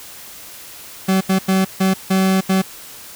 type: tone bursts at uneven times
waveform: 40% pulse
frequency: 190 Hz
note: F#3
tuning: 46 cents sharp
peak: -12 dBFS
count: 6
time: 1.08-1.21 / 1.29-1.39 / 1.48-1.65 / 1.8-1.94 / 2.1-2.41 / 2.49-2.62 s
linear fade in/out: 10 ms
effects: white hiss -37 dBFS RMS until 3.15 s